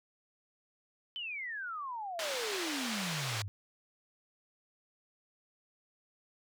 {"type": "exponential sweep", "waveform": "sine", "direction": "down", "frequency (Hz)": [3096, 95.6], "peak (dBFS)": -37, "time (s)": [1.16, 3.48], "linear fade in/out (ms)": 0}
{"type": "band-pass noise", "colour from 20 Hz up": "white", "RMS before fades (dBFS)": -38, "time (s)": [2.19, 3.42], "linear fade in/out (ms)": 2, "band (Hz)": [500, 4600], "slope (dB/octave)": 12}
{"effects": []}